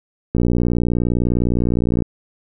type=click train; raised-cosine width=3 ms; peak=-5 dBFS; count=101; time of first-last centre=0.35-2.022 s; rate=59.8 Hz; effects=none